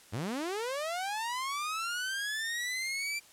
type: linear sweep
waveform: sawtooth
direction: up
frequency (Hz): 89.7 to 2361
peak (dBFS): -29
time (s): 0.12-3.2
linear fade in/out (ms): 20
effects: white hiss -57 dBFS RMS until 3.32 s + low-pass 11000 Hz 12 dB/octave